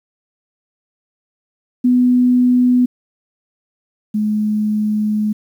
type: tone pair in turn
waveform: sine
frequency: 248.5 / 212.2 Hz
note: B3 / G#3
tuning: +11 / +38 cents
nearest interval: minor third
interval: 273 cents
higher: first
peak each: -9 / -14 dBFS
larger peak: first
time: 1.84-2.86 / 4.14-5.33 s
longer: second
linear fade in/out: 10 ms
effects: 8-bit